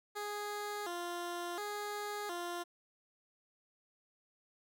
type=tone with vibrato; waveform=15% pulse; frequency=380 Hz; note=F#4; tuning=46 cents sharp; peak=-32 dBFS; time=0.15-2.64 s; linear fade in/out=20 ms; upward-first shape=square; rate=0.7 Hz; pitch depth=150 cents each way; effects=none